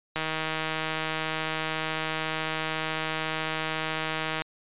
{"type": "click train", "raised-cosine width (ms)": 0.3, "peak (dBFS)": -13, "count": 674, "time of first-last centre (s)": [0.16, 4.419], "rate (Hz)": 158, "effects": ["resampled to 8000 Hz"]}